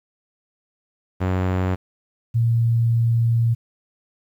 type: tone pair in turn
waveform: sawtooth / sine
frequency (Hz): 92.5 / 116.04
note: F#2 / A#2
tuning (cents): 0 / -7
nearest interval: major third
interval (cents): 393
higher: second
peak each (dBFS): -15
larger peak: neither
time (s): 1.2-1.76 / 2.34-3.55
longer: second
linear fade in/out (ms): 20
effects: low-pass 2000 Hz 12 dB/octave + 9-bit